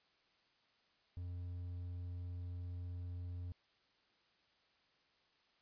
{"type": "tone", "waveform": "triangle", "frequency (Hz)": 88.5, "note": "F2", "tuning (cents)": 23, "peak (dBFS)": -40, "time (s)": [1.17, 3.52], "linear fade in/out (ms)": 0, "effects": ["white hiss -74 dBFS RMS until 5.61 s", "resampled to 11025 Hz"]}